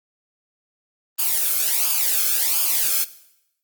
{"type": "noise with flanger", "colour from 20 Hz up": "blue", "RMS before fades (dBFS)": -20, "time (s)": [1.18, 3.05], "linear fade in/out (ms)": 20, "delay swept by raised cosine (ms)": [0.51, 1.07], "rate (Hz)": 1.4, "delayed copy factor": -0.8, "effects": ["noise-tail reverb RT60 0.8 s tail -17 dB re dry", "Opus 24 kbps"]}